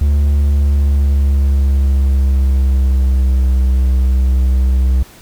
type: tone with pitch glide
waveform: triangle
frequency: 71.9 to 64.43 Hz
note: D2 to C2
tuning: -36 to -26 cents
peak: -7 dBFS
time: 0.01-5.03 s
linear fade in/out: 5 ms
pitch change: -190 cents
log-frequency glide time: 0.23-3.54 s
effects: pink hiss -41 dBFS RMS until 5.21 s